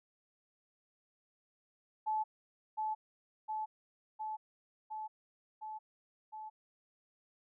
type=tone with echo; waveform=sine; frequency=865 Hz; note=A5; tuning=30 cents flat; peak=-31 dBFS; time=2.06-2.24 s; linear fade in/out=20 ms; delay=710 ms; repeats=6; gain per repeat=-2 dB; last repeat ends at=6.5 s; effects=none